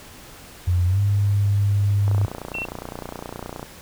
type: tone with pitch glide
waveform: sine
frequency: 89 to 101.06 Hz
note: F2 to G#2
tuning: +33 to -47 cents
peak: -16 dBFS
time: 0.67-2.26 s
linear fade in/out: 10 ms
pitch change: +220 cents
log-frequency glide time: 0.86-1 s
type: click train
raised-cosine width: 1 ms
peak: -17 dBFS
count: 47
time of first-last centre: 2.08-3.629 s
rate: 29.7 Hz
type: tone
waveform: sine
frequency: 2711 Hz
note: E7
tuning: 48 cents sharp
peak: -26 dBFS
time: 2.54-2.65 s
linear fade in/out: 5 ms
effects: pink hiss -43 dBFS RMS until 3.81 s